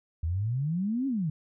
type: exponential two-way sweep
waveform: sine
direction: up then down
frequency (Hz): 77 to 280 to 145.3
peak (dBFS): -26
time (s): 0.23-1.3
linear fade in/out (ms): 5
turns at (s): 1.07
effects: none